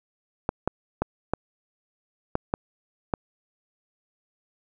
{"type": "clicks", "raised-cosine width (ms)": 1, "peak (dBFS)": -9, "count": 7, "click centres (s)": [0.491, 0.676, 1.02, 1.336, 2.354, 2.539, 3.138], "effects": []}